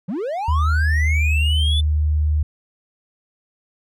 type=linear sweep; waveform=triangle; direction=up; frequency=155.56 to 3520 Hz; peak=-20 dBFS; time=0.08-1.81 s; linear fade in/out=10 ms
type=tone with pitch glide; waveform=sine; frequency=77.3 to 75.93 Hz; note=D#2 to D#2; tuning=-11 to -42 cents; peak=-15 dBFS; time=0.48-2.43 s; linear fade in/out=5 ms; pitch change=-31 cents; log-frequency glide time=0.78-1.24 s
effects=none

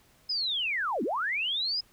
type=linear two-way sweep; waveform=sine; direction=down then up; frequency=5130 to 203.2 to 5130 Hz; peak=-27 dBFS; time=0.29-1.81 s; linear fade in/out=10 ms; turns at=1.03 s; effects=pink hiss -62 dBFS RMS until 1.92 s

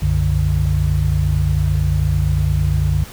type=tone cluster; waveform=sine; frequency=64.5 / 93.4 / 147 Hz; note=C2 / F#2 / D3; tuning=-24 / +17 / +2 cents; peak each=-18 dBFS; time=0.02-3.04 s; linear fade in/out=5 ms; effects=pink hiss -37 dBFS RMS until 3.12 s

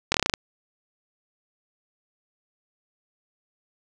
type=slowing click train; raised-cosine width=0.2 ms; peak=-3 dBFS; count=8; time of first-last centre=0.12-0.338 s; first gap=23 ms; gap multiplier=1.1; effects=none

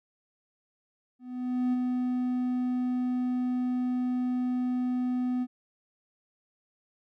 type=tone with ADSR envelope; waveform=triangle; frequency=250 Hz; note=B3; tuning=21 cents sharp; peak=-21 dBFS; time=1.19-5.47 s; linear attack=540 ms; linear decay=22 ms; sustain=-3 dB; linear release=48 ms; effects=none

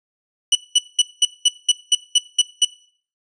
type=tone bursts; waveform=sawtooth; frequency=2960 Hz; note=F#7; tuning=in tune; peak=-7 dBFS; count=10; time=0.52-2.65 s; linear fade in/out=5 ms; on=33 ms; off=200 ms; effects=noise-tail reverb RT60 0.5 s tail -20 dB re dry + resampled to 22050 Hz

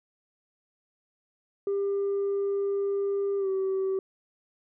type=tone with pitch glide; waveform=sine; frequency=398.3 to 383.2 Hz; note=G4 to G4; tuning=+28 to -39 cents; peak=-23 dBFS; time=1.67-3.99 s; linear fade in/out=2 ms; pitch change=-67 cents; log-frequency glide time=3.38-3.48 s; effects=tanh soft clip ceiling -23 dBFS

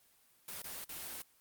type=noise with dropouts; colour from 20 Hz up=white; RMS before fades=-44 dBFS; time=0.48-1.22 s; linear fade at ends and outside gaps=2 ms; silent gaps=0.619-0.642 / 0.843-0.892 s; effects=white hiss -68 dBFS RMS until 1.4 s + Opus 24 kbps

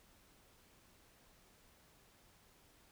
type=silence; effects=pink hiss -67 dBFS RMS until 2.91 s

